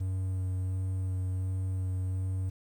triangle tone with vibrato, 93.3 Hz, F#2, 15 cents sharp, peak -27 dBFS, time 0-2.5 s, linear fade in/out 10 ms, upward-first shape sine, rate 1.4 Hz, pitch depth 11 cents each way, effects 10-bit

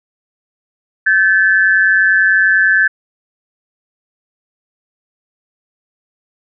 sine tone pair together, 1542.1 / 1731 Hz, G6 / A6, -29 / -29 cents, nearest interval major second, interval 200 cents, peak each -11 dBFS, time 1.06-2.88 s, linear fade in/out 10 ms, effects none

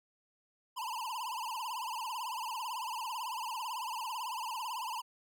square tone with vibrato, 947 Hz, A#5, 27 cents sharp, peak -37 dBFS, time 0.76-5.02 s, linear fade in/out 20 ms, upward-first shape triangle, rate 18 Hz, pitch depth 190 cents each way, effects none

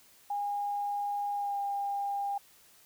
sine tone with pitch glide, 815 to 803.3 Hz, G#5 to G5, -33 to +42 cents, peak -30 dBFS, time 0.3-2.38 s, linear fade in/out 5 ms, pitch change -25 cents, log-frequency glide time 1.34-1.59 s, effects white hiss -60 dBFS RMS until 2.85 s

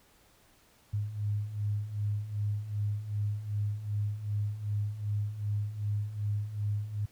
sine beating tone pair, 102 / 104.6 Hz, G#2 / G#2, -31 / +13 cents, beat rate 2.6 Hz, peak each -36 / -31 dBFS, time 0.93-7.06 s, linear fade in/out 10 ms, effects pink hiss -63 dBFS RMS until 7.11 s

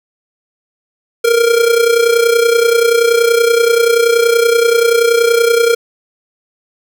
square tone with amplitude modulation, 466.2 Hz, A#4, in tune, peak -6 dBFS, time 1.24-5.75 s, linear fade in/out 10 ms, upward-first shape sine, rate 30.5 Hz, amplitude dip 65%, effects none

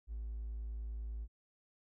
triangle tone with hard clipping, 55 Hz, A1, in tune, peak -39 dBFS, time 0.07-1.28 s, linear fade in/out 50 ms, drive 3 dB, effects none

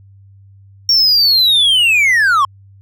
triangle linear sweep, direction down, 5560 to 1046.5 Hz, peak -7 dBFS, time 0.89-2.45 s, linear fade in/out 2 ms, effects added 98 Hz sine -40 dBFS peak until 2.81 s

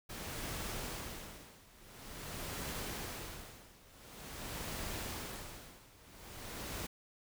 pink noise with tremolo, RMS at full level -41 dBFS, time 0.09-6.87 s, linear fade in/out 10 ms, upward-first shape sine, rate 0.47 Hz, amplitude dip 90%, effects none

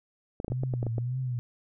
clicks, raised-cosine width 2 ms, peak -20 dBFS, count 9, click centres 0.401 / 0.446 / 0.481 / 0.52 / 0.635 / 0.738 / 0.829 / 0.867 / 0.982 s
sine tone with vibrato, 122.3 Hz, B2, 16 cents flat, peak -28 dBFS, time 0.5-1.39 s, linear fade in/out 0 ms, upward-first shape triangle, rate 1.8 Hz, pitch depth 130 cents each way
effects none

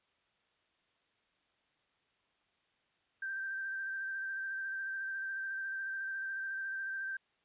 sine tone with vibrato, 1568 Hz, G6, in tune, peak -36 dBFS, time 3.22-7.17 s, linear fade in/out 5 ms, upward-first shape square, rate 14 Hz, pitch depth 17 cents each way, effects white hiss -75 dBFS RMS until 7.44 s + resampled to 8000 Hz

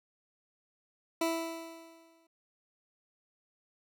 20% pulse tone with exponential decay, 329.6 Hz, E4, in tune, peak -22 dBFS, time 1.21-2.27 s, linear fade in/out 5 ms, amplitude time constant 230 ms, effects none

